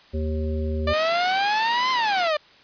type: harmonic tone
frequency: 77.78 Hz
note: D#2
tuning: in tune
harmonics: 1 / 3 / 5 / 7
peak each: -24 / -31 / -32 / -35 dBFS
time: 0.13-0.94 s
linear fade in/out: 20 ms
type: exponential two-way sweep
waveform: sawtooth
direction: up then down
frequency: 587 to 1046.5 to 587 Hz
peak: -16 dBFS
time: 0.87-2.37 s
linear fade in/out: 5 ms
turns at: 1.91 s
type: high-pass noise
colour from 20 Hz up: white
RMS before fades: -29 dBFS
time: 0.93-2.28 s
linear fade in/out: 5 ms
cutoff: 160 Hz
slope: 48 dB/octave
effects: white hiss -52 dBFS RMS until 2.63 s + resampled to 11025 Hz